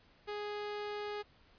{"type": "tone", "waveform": "sawtooth", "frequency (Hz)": 415.3, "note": "G#4", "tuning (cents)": 0, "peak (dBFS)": -34, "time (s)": [0.27, 1.23], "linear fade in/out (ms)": 20, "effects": ["pink hiss -65 dBFS RMS until 1.58 s", "resampled to 11025 Hz"]}